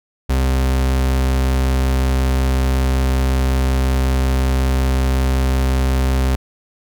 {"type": "tone", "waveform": "40% pulse", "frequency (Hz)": 65.41, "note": "C2", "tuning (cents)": 0, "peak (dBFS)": -13, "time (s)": [0.29, 6.36], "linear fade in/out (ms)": 10, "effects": []}